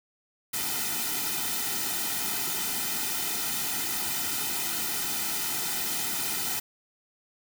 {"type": "noise with comb filter", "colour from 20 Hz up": "white", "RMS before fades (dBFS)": -30, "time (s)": [0.53, 6.6], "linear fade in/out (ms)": 10, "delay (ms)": 1.8, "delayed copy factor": -0.95, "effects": []}